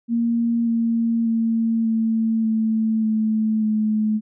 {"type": "tone with pitch steps", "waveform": "sine", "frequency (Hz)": [233.1, 230, 227, 224, 221, 218.1, 215.2], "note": ["A#3", "A#3", "A#3", "A3", "A3", "A3", "A3"], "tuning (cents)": [0, -23, -46, 31, 8, -15, -38], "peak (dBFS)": -17, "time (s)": [0.08, 4.21], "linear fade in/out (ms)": 50, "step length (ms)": 590, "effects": []}